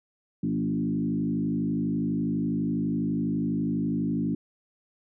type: tone with frequency modulation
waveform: sine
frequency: 230 Hz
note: A#3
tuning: 23 cents flat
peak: -24 dBFS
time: 0.43-4.35 s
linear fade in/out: 5 ms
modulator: 52.1 Hz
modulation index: 1.5
effects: none